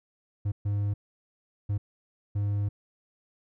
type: tone bursts at uneven times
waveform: triangle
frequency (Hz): 102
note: G#2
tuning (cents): -31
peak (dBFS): -23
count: 4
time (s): 0.45-0.52 / 0.65-0.94 / 1.69-1.78 / 2.35-2.69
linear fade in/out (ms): 10
effects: none